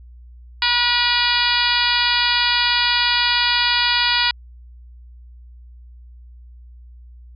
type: harmonic tone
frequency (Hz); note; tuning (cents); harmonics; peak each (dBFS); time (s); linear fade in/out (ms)
483.1; B4; -38; 2 / 3 / 4 / 5 / 6 / 7 / 8 / 9 / 10; -24 / -24 / -24 / -24 / -24 / -24 / -24 / -24 / -24; 0.62-4.31; 2
effects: added 60 Hz sine -39 dBFS peak until 7.35 s